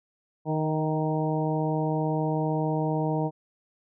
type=harmonic tone with a mistuned harmonic; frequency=155.56 Hz; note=D#3; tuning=in tune; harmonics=1 / 2 / 3 / 4 / 5 / 6; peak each=-27 / -30 / -32 / -33 / -34 / -35 dBFS; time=0.45-3.31 s; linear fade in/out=50 ms; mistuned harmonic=4; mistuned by=+19 cents; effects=none